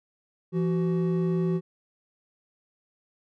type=tone pair together; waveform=triangle; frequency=169.3 / 374.8 Hz; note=E3 / F#4; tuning=+46 / +22 cents; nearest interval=octave + major second; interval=1376 cents; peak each=-22 / -26 dBFS; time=0.52-1.61 s; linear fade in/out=50 ms; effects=none